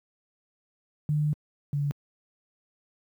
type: tone pair in turn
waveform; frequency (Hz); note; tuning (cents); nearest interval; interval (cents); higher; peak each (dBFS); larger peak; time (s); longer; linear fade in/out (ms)
sine; 150 / 143.51; D3 / D3; +37 / -40; minor second; 77; first; -22 / -24; first; 1.09-1.33 / 1.73-1.91; first; 0
effects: high-pass 80 Hz 12 dB/octave + 10-bit